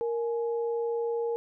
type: tone pair together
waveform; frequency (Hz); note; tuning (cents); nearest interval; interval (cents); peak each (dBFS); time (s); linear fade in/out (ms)
sine; 466.2 / 841.8; A#4 / G#5; 0 / +23; minor seventh; 1023; -27 / -39; 0.01-1.36; 0
effects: none